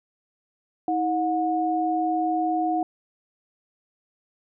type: tone pair together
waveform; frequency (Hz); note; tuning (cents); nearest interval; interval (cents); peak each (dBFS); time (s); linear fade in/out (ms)
sine; 320.2 / 726; D#4 / F#5; +50 / -33; octave + major second; 1417; -25 / -23; 0.88-2.83; 2
effects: none